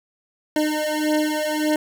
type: beating tone pair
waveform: 25% pulse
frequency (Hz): 304.1 / 305.8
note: D#4 / D#4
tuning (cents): -40 / -30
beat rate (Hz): 1.7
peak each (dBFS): -19 / -19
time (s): 0.56-1.76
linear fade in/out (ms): 2
effects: none